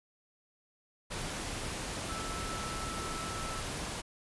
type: tone in noise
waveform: sine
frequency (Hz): 1318.5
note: E6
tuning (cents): 0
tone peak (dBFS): -41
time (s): 2.08-3.61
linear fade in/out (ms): 20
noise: pink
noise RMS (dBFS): -38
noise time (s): 1.1-4.02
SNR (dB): -6
effects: resampled to 24000 Hz